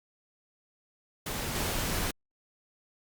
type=noise with level steps; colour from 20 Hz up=pink; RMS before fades=-34 / -31 dBFS; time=1.26-2.11 s; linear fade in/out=5 ms; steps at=1.55 s; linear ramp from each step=5 ms; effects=Opus 48 kbps